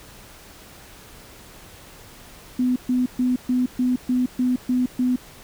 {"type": "tone bursts", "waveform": "sine", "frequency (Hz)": 250.8, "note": "B3", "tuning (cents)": 27, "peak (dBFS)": -17, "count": 9, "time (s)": [2.59, 5.16], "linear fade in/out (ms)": 5, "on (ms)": 170, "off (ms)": 130, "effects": ["pink hiss -45 dBFS RMS until 5.43 s"]}